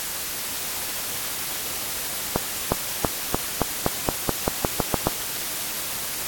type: accelerating click train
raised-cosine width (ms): 1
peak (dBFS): -4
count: 13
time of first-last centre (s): 2.36-5.07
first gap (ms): 360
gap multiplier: 0.91
effects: white hiss -29 dBFS RMS until 6.27 s + AAC 64 kbps